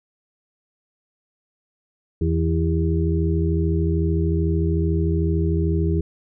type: harmonic tone with a mistuned harmonic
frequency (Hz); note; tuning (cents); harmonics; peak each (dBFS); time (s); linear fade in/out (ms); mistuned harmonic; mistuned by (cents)
82.41; E2; 0; 1 / 2 / 4 / 5; -20 / -23 / -26 / -27; 2.21-6.01; 5; 5; -38
effects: none